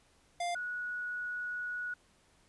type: tone pair in turn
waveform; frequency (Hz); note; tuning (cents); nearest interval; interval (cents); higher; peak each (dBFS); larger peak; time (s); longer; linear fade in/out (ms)
square / sine; 698.5 / 1463.1; F5 / F#6; 0 / -20; octave + minor second; 1280; second; -33 / -35; first; 0.4-0.55 / 0.55-1.94; second; 5
effects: pink hiss -67 dBFS RMS until 2.48 s + resampled to 24000 Hz